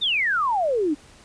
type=exponential sweep; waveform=sine; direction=down; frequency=3751 to 279.4 Hz; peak=-19 dBFS; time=0.01-0.95 s; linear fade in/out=20 ms; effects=pink hiss -50 dBFS RMS until 1.24 s + resampled to 22050 Hz